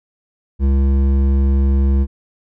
sine tone with hard clipping, 68 Hz, C#2, 33 cents flat, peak -13 dBFS, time 0.59-2.07 s, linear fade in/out 50 ms, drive 10 dB, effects none

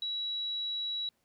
sine tone, 3900 Hz, B7, 23 cents flat, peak -32 dBFS, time 0.02-1.09 s, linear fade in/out 2 ms, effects pink hiss -75 dBFS RMS until 1.24 s + high-pass 60 Hz 12 dB/octave

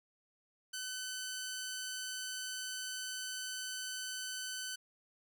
10% pulse tone, 1514 Hz, F#6, 39 cents sharp, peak -31 dBFS, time 0.73-4.76 s, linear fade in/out 10 ms, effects none

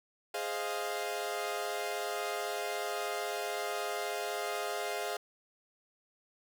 sawtooth chord, F minor seventh, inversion first, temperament equal, 415.3 / 523.3 / 622.3 / 698.5 Hz, Ab4 / C5 / Eb5 / F5, 0 / 0 / 0 / 0 cents, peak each -35 / -38 / -37 / -34 dBFS, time 0.34-5.17 s, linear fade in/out 5 ms, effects none

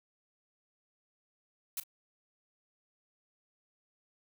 blue noise with echo, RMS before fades -36 dBFS, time 1.77-1.8 s, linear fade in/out 2 ms, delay 36 ms, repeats 1, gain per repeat -15 dB, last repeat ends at 1.836 s, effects none

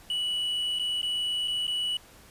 triangle tone with dropouts, 2947 Hz, F#7, 8 cents flat, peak -25 dBFS, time 0.1-1.97 s, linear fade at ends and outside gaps 2 ms, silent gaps 0.788-0.795 / 1.016-1.029 / 1.476-1.48 / 1.669-1.678 s, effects pink hiss -53 dBFS RMS until 2.3 s + resampled to 32000 Hz

